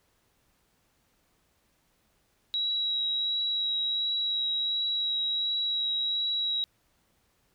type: tone with vibrato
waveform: sine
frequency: 3870 Hz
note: B7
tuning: 36 cents flat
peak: -26 dBFS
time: 2.54-6.64 s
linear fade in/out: 0 ms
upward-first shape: triangle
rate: 1.4 Hz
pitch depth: 12 cents each way
effects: pink hiss -70 dBFS RMS until 7.54 s